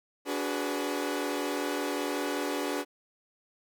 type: chord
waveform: sawtooth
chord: G# half-diminished seventh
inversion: second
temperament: equal with one note detuned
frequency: 288.6 / 370 / 415.3 / 493.9 Hz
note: D4 / F#4 / G#4 / B4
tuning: -30 / 0 / 0 / 0 cents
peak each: -29 / -32 / -33 / -33 dBFS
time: 0.25-2.85 s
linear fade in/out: 50 ms
effects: none